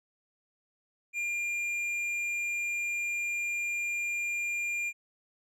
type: tone with tanh clipping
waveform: sine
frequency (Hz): 2400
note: D7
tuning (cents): +37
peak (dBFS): -31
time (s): 1.13-4.93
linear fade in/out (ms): 50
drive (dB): 7
effects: none